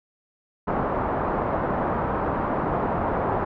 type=low-pass noise; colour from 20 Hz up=white; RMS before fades=-25 dBFS; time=0.67-3.45 s; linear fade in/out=10 ms; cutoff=1100 Hz; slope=24 dB/octave; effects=none